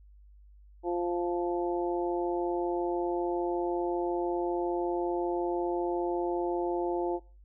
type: harmonic tone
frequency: 174.61 Hz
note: F3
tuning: in tune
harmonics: 2 / 3 / 4 / 5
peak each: -29 / -37 / -36 / -37 dBFS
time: 0.83-7.2 s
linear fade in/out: 50 ms
effects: noise-tail reverb RT60 0.4 s tail -22 dB re dry + added 50 Hz sine -52 dBFS peak until 7.44 s